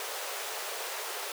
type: high-pass noise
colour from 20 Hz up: pink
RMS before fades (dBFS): -37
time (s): 0-1.32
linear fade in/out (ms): 2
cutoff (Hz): 410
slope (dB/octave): 48
effects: none